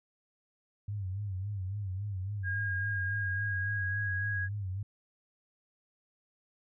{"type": "tone with vibrato", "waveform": "sine", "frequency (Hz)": 98, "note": "G2", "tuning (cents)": 0, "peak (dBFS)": -33, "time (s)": [0.88, 4.83], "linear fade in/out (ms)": 5, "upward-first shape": "sine", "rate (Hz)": 3.6, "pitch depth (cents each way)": 110}
{"type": "tone with pitch glide", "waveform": "sine", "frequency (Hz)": [1627, 1651.6], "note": ["G#6", "G#6"], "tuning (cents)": [-36, -10], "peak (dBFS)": -32, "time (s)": [2.43, 4.49], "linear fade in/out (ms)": 50, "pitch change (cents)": 26, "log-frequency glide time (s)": [3.12, 4.02]}
{"effects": []}